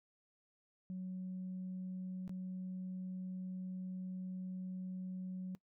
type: tone with dropouts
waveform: sine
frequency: 185 Hz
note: F#3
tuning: in tune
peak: -39 dBFS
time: 0.9-5.55 s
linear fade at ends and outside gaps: 0 ms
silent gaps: 2.278-2.294 s
effects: noise-tail reverb RT60 0.1 s tail -22 dB re dry + tanh soft clip ceiling -37 dBFS